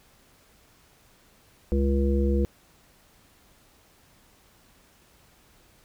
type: harmonic tone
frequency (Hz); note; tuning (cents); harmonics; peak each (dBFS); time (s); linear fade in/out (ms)
68.9; C#2; -10; 1 / 3 / 5 / 7; -22 / -27 / -29 / -30; 1.72-2.45; 0
effects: pink hiss -59 dBFS RMS until 5.84 s